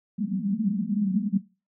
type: band-pass noise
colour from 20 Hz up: white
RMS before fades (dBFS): -26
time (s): 0.18-1.38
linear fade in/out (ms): 10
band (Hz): 190 to 220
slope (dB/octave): 96
effects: noise-tail reverb RT60 0.3 s tail -19 dB re dry